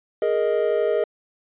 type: chord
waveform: triangle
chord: Ab suspended second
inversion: none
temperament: just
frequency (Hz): 415.3 / 467.2 / 623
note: Ab4 / Bb4 / Eb5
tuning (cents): 0 / +4 / +2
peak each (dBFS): -21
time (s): 0.22-1.04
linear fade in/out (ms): 2
effects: resampled to 8000 Hz